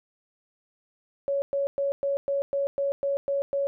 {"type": "tone bursts", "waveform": "sine", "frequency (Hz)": 558, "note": "C#5", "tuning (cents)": 11, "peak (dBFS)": -23, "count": 10, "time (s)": [1.28, 3.67], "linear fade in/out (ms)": 0, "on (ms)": 140, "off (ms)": 110, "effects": []}